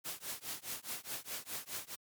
white noise with tremolo, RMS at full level -39 dBFS, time 0.04-1.96 s, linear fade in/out 20 ms, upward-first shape triangle, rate 4.8 Hz, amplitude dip 100%, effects high-pass 80 Hz 12 dB/octave + MP3 96 kbps

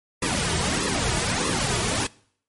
pink noise with flanger, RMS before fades -24 dBFS, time 0.22-2.07 s, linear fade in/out 5 ms, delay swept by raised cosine 1.3 to 3.8 ms, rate 1.6 Hz, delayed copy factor -0.8, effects noise-tail reverb RT60 0.6 s tail -23 dB re dry + MP3 48 kbps

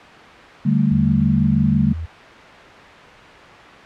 sine chord, D suspended fourth, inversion none, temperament equal with one note detuned, 146.83 / 196 / 222 Hz, D3 / G3 / A3, 0 / 0 / +16 cents, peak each -18 dBFS, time 0.65-1.93 s, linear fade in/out 10 ms
sine tone, 81.5 Hz, E2, 19 cents flat, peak -24 dBFS, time 0.91-2.06 s, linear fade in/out 10 ms
effects white hiss -39 dBFS RMS until 3.85 s + low-pass 2000 Hz 12 dB/octave

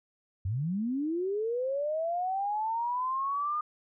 sine linear sweep, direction up, 86 to 1224 Hz, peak -28 dBFS, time 0.45-3.61 s, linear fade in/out 5 ms, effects none

